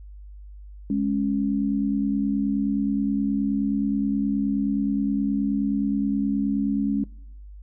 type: tone pair together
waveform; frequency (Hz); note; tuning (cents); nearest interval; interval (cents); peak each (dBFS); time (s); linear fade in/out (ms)
sine; 207.7 / 277.2; G#3 / C#4; 0 / 0; perfect fourth; 500; -23 / -24; 0.9-7.04; 2
effects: noise-tail reverb RT60 0.7 s tail -23 dB re dry + added 50 Hz sine -39 dBFS peak until 7.62 s